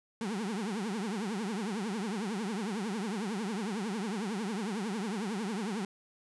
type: tone with vibrato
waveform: 35% pulse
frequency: 207.7 Hz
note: G#3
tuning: in tune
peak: -31 dBFS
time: 0.21-5.85 s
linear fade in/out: 2 ms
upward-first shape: triangle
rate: 11 Hz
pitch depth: 260 cents each way
effects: resampled to 24000 Hz